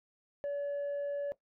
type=tone; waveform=sine; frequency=571 Hz; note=D5; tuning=49 cents flat; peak=-30 dBFS; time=0.44-1.32 s; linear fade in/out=0 ms; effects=noise-tail reverb RT60 0.1 s tail -17 dB re dry + tanh soft clip ceiling -32 dBFS